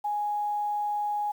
sine tone, 830.6 Hz, G#5, in tune, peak -26 dBFS, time 0.04-1.32 s, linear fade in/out 10 ms, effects 9-bit

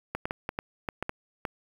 clicks, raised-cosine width 0.5 ms, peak -15 dBFS, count 9, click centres 0.15 / 0.255 / 0.309 / 0.491 / 0.589 / 0.888 / 1.026 / 1.094 / 1.452 s, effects 7-bit

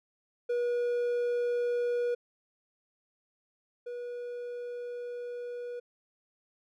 triangle tone pair in turn, 482.7 / 484.9 Hz, B4 / B4, -40 / -32 cents, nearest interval unison, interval 8 cents, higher second, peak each -25 / -34 dBFS, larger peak first, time 0.49-2.15 / 3.86-5.8 s, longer second, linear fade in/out 10 ms, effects none

